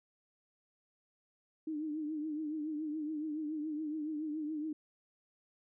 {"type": "tone with vibrato", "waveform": "sine", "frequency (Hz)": 306.2, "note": "D#4", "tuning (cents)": -28, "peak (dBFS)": -35, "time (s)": [1.67, 4.73], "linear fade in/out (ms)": 5, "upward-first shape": "triangle", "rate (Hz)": 7.1, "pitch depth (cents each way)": 81, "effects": []}